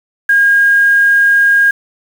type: tone with quantisation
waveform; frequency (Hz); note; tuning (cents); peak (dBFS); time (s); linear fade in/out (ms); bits
sine; 1624; G#6; -39; -6; 0.29-1.71; 5; 5
effects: none